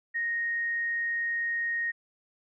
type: tone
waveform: sine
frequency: 1864.7 Hz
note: A#6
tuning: in tune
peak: -27 dBFS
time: 0.14-1.92 s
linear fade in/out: 20 ms
effects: none